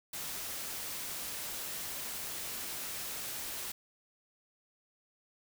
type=noise; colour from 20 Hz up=white; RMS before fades=-40 dBFS; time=0.13-3.72 s; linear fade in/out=5 ms; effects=none